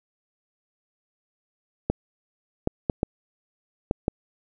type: clicks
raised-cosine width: 2 ms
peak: -8 dBFS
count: 6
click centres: 1.9 / 2.674 / 2.898 / 3.031 / 3.911 / 4.081 s
effects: none